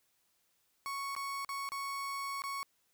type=tone with dropouts; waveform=35% pulse; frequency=1108.7 Hz; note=C#6; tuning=in tune; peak=-35 dBFS; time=0.86-2.63 s; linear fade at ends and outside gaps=0 ms; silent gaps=1.151-1.164 / 1.448-1.491 / 1.69-1.719 / 2.42-2.438 s; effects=white hiss -75 dBFS RMS until 2.93 s